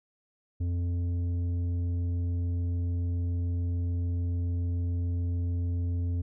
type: tone with tanh clipping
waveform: triangle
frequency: 87.31 Hz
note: F2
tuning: in tune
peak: -28 dBFS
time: 0.6-6.22 s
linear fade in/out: 10 ms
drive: 12 dB
effects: none